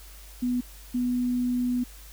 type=tone pair in turn; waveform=sine; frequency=246.9 / 246.9 Hz; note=B3 / B3; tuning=0 / 0 cents; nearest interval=unison; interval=0 cents; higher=neither; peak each=-23 dBFS; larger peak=neither; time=0.42-0.61 / 0.94-1.84 s; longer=second; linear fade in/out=10 ms; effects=added 50 Hz sine -45 dBFS peak until 2.12 s + white hiss -50 dBFS RMS until 2.12 s